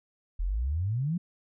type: exponential sweep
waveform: sine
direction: up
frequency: 38.89 to 183.3 Hz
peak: -26 dBFS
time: 0.39-1.18 s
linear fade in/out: 10 ms
effects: none